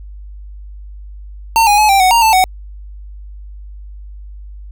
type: tone with pitch steps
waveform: square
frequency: 907 / 825 / 852 / 785 / 743 / 930 / 884 / 747 Hz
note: A#5 / G#5 / G#5 / G5 / F#5 / A#5 / A5 / F#5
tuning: -48 / -12 / +44 / +2 / +7 / -4 / +8 / +16 cents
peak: -8 dBFS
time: 1.56-2.44 s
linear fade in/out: 0 ms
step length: 110 ms
effects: added 50 Hz sine -29 dBFS peak until 4.71 s